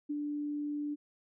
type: tone with ADSR envelope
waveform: sine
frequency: 293.7 Hz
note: D4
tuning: in tune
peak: -31 dBFS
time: 0.09-0.96 s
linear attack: 15 ms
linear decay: 31 ms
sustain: -2 dB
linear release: 28 ms
effects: none